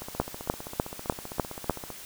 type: two click trains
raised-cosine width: 1 ms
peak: -9 / -23 dBFS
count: 6 / 30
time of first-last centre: 0.2-1.697 / 0.02-1.903 s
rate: 3.34 / 15.4 Hz
effects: white hiss -44 dBFS RMS until 2.05 s